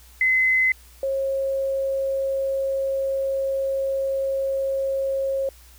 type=tone pair in turn; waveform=sine; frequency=2043 / 541.1 Hz; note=C7 / C#5; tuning=-42 / -42 cents; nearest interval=octave + major seventh; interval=2300 cents; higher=first; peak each=-16 / -21 dBFS; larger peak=first; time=0.21-0.72 / 1.03-5.49 s; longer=second; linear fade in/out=2 ms; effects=added 60 Hz sine -48 dBFS peak until 5.78 s + white hiss -52 dBFS RMS until 5.78 s